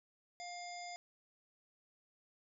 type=harmonic tone; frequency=705 Hz; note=F5; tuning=16 cents sharp; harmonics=1 / 3 / 5 / 7 / 9 / 10; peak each=-46 / -51 / -59 / -53 / -64 / -56 dBFS; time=0.4-0.96 s; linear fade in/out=0 ms; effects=none